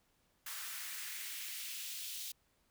white noise with high-pass filter sweep, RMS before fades -44 dBFS, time 0.46-2.32 s, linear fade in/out 5 ms, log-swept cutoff 1300 to 3600 Hz, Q 1.6, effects pink hiss -75 dBFS RMS until 2.7 s

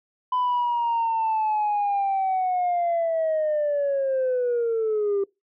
sine linear sweep, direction down, 1006 to 392 Hz, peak -19 dBFS, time 0.32-5.24 s, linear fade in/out 5 ms, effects noise-tail reverb RT60 0.2 s tail -23 dB re dry + tanh soft clip ceiling -18 dBFS

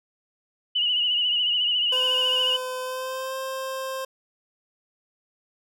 sine tone with vibrato, 2925 Hz, F#7, 21 cents flat, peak -20 dBFS, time 0.75-2.57 s, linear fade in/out 10 ms, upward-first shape sine, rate 14 Hz, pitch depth 53 cents each way
25% pulse tone with pitch glide, 510 to 528.3 Hz, C5 to C5, -44 to +17 cents, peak -25 dBFS, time 1.92-4.05 s, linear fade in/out 5 ms, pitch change +61 cents, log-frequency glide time 2.82-3.37 s
effects none

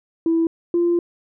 sine tone pair in turn, 329.6 / 345 Hz, E4 / F4, 0 / -21 cents, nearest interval minor second, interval 79 cents, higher second, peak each -14 dBFS, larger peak neither, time 0.26-0.47 / 0.74-0.99 s, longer second, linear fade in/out 2 ms, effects tanh soft clip ceiling -11 dBFS

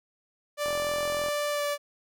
sawtooth tone with pitch glide, 587.3 to 580.6 Hz, D5 to D5, 0 to -20 cents, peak -23 dBFS, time 0.57-1.78 s, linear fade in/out 50 ms, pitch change -20 cents, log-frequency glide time 1.51-1.64 s
click train, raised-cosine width 1 ms, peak -25 dBFS, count 28, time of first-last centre 0.66-1.285 s, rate 43.2 Hz
effects none

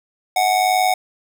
square tone with amplitude modulation, 740 Hz, F#5, in tune, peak -12 dBFS, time 0.36-0.94 s, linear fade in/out 5 ms, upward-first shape sine, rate 101 Hz, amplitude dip 65%, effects none

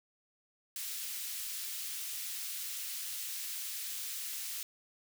white high-pass noise, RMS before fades -40 dBFS, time 0.76-4.63 s, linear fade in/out 2 ms, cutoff 2400 Hz, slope 12 dB/octave, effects none

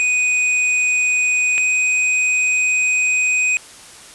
square tone pair in turn, 2489 / 2501 Hz, D#7 / D#7, 0 / +8 cents, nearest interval unison, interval 8 cents, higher second, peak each -15 dBFS, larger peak neither, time 0-1.58 / 1.58-3.57 s, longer second, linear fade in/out 0 ms, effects white hiss -40 dBFS RMS until 4.14 s + resampled to 24000 Hz

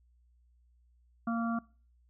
harmonic tone, 230.9 Hz, A#3, 16 cents flat, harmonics 1 / 3 / 5 / 6, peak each -30 / -39 / -39 / -41 dBFS, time 1.27-1.59 s, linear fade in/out 5 ms, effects noise-tail reverb RT60 0.4 s tail -23 dB re dry + added 60 Hz sine -63 dBFS peak until 2.09 s

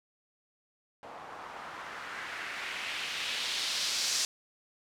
blue noise with low-pass filter sweep, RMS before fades -36 dBFS, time 1.03-4.25 s, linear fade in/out 0 ms, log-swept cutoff 800 to 5700 Hz, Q 1.7, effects none

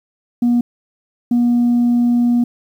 sine tone pair in turn, 240.3 / 240.3 Hz, B3 / B3, -47 / -47 cents, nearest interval unison, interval 0 cents, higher neither, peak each -9 dBFS, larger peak neither, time 0.42-0.61 / 1.31-2.44 s, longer second, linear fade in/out 5 ms, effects tanh soft clip ceiling -9 dBFS + 8-bit

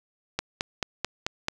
click train, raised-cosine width 0.2 ms, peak -9 dBFS, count 6, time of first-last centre 0.39-1.484 s, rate 4.57 Hz, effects none

